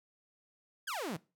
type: exponential sweep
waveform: sawtooth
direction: down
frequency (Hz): 1738 to 140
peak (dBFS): -32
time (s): 0.87-1.17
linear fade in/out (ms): 10
effects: noise-tail reverb RT60 0.3 s tail -21 dB re dry